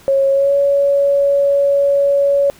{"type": "tone with pitch glide", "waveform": "sine", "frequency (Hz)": [546, 562], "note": ["C#5", "C#5"], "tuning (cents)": [-26, 24], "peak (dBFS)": -10, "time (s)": [0.08, 2.5], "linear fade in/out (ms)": 0, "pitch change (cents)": 50, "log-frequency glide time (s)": [0.3, 0.54], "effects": ["pink hiss -45 dBFS RMS until 2.59 s"]}